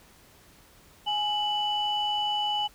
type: tone pair together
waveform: sine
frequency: 835 / 2976 Hz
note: G#5 / F#7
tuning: +9 / +9 cents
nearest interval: octave + minor seventh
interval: 2200 cents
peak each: -27 dBFS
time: 1.06-2.68 s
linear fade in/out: 20 ms
effects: tanh soft clip ceiling -18 dBFS + pink hiss -56 dBFS RMS until 2.74 s